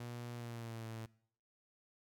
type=tone with pitch glide; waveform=sawtooth; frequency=120 to 112.61 Hz; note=B2 to A2; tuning=-49 to +41 cents; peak=-40 dBFS; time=0-1.06 s; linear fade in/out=5 ms; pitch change=-110 cents; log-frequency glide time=0.34-0.85 s; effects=noise-tail reverb RT60 0.6 s tail -21 dB re dry